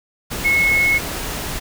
sine tone in noise, 2184 Hz, C#7, 26 cents flat, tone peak -13 dBFS, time 0.44-0.99 s, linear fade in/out 20 ms, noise pink, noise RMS -26 dBFS, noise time 0.3-1.6 s, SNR +10 dB, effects none

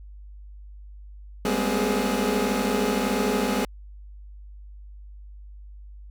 25% pulse tone cluster, 196.7 / 209.8 / 240.6 / 262.2 / 421.7 Hz, G3 / G#3 / B3 / C4 / G#4, +6 / +18 / -45 / +4 / +26 cents, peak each -25 dBFS, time 1.45-3.65 s, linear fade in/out 2 ms, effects added 50 Hz sine -40 dBFS peak until 6.1 s

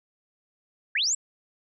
sine linear sweep, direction up, 1500 to 7880 Hz, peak -22 dBFS, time 0.95-1.15 s, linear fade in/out 5 ms, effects none

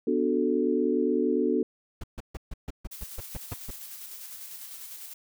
sine chord, B minor seventh, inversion none, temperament equal, 246.9 / 293.7 / 370 / 440 Hz, B3 / D4 / F#4 / A4, 0 / 0 / 0 / 0 cents, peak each -28 dBFS, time 0.07-1.63 s, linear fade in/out 5 ms
brown noise bursts, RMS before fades -34 dBFS, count 11, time 2.01-3.707 s, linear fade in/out 5 ms, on 27 ms, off 140 ms
blue noise with tremolo, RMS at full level -41 dBFS, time 2.91-5.14 s, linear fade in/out 10 ms, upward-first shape square, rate 10 Hz, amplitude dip 30%
effects none

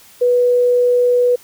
sine tone, 490.7 Hz, B4, 11 cents flat, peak -10 dBFS, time 0.21-1.36 s, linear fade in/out 10 ms, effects white hiss -45 dBFS RMS until 1.43 s

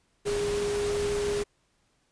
sine tone in noise, 410 Hz, G#4, 22 cents flat, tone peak -26 dBFS, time 0.25-1.44 s, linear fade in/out 20 ms, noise pink, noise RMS -35 dBFS, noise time 0.25-1.44 s, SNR +6 dB, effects pink hiss -70 dBFS RMS until 2.11 s + resampled to 22050 Hz

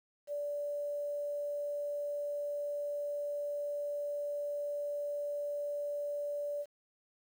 sine tone, 581 Hz, D5, 19 cents flat, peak -34 dBFS, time 0.27-6.66 s, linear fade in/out 50 ms, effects 10-bit

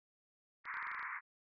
white band-pass noise, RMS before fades -43 dBFS, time 0.64-1.21 s, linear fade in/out 50 ms, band 960 to 2200 Hz, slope 96 dB/octave
clicks, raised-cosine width 0.2 ms, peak -38 dBFS, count 9, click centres 0.655 / 0.741 / 0.771 / 0.827 / 0.871 / 0.916 / 0.947 / 0.994 / 1.028 s
effects resampled to 11025 Hz

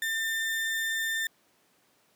35% pulse tone, 1796 Hz, A6, 35 cents sharp, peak -26 dBFS, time 0.02-1.27 s, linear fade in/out 2 ms, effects pink hiss -66 dBFS RMS until 2.15 s + high-pass 200 Hz 12 dB/octave

